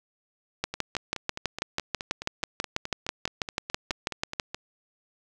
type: two click trains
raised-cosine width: 0.2 ms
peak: -16 / -9 dBFS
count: 19 / 24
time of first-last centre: 0.74-4.545 / 0.64-4.398 s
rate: 4.73 / 6.12 Hz
effects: none